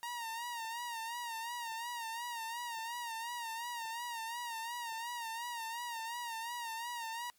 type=tone with vibrato; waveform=sawtooth; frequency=932.3 Hz; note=A#5; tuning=in tune; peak=-35 dBFS; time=0.03-7.3 s; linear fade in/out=0 ms; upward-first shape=sine; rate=2.8 Hz; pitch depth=68 cents each way; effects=white hiss -71 dBFS RMS until 7.38 s + MP3 96 kbps